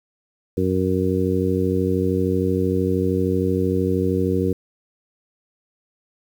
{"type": "harmonic tone", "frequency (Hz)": 93, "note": "F#2", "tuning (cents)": 9, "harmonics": [1, 2, 3, 4, 5], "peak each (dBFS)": [-24, -24, -24, -24, -24], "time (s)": [0.57, 4.53], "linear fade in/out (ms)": 5, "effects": ["8-bit"]}